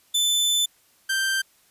sawtooth tone pair in turn, 3520 / 1568 Hz, A7 / G6, 0 / 0 cents, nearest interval octave + major second, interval 1400 cents, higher first, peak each -16 / -18 dBFS, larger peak first, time 0.14-0.66 / 1.09-1.42 s, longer first, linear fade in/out 10 ms, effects white hiss -60 dBFS RMS until 1.7 s + resampled to 32000 Hz

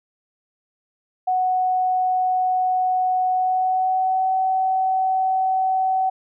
sine tone with pitch glide, 740 to 756.4 Hz, F#5 to F#5, 0 to +38 cents, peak -17 dBFS, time 1.27-6.1 s, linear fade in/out 10 ms, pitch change +38 cents, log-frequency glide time 3.32-4.32 s, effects none

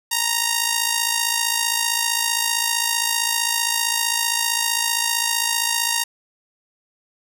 5% pulse tone with amplitude modulation, 932.3 Hz, A#5, in tune, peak -4 dBFS, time 0.11-6.04 s, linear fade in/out 10 ms, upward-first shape sine, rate 55.4 Hz, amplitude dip 60%, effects none

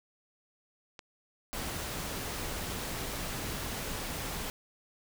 clicks, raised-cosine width 0.2 ms, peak -27 dBFS, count 2, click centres 0.992 / 1.564 s
pink noise, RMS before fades -37 dBFS, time 1.53-4.5 s, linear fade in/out 0 ms
effects none

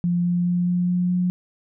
sine tone with pitch steps, 174.61 / 175.62 / 176.64 / 177.66 / 178.69 / 179.73 Hz, F3 / F3 / F3 / F3 / F3 / F3, 0 / +10 / +20 / +30 / +40 / +50 cents, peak -18 dBFS, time 0.04-1.3 s, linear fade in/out 0 ms, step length 210 ms, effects none

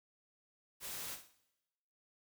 white noise with echo, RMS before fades -44 dBFS, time 0.8-1.18 s, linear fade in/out 50 ms, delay 61 ms, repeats 3, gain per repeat -10 dB, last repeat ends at 1.363 s, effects noise-tail reverb RT60 1.0 s tail -19 dB re dry

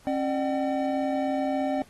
triangle tone cluster, 270.8 / 602 / 760 Hz, C#4 / D5 / F#5, -40 / +43 / +46 cents, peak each -25 / -27 / -29 dBFS, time 0.07-1.82 s, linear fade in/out 0 ms, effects pink hiss -57 dBFS RMS until 1.89 s + AAC 32 kbps

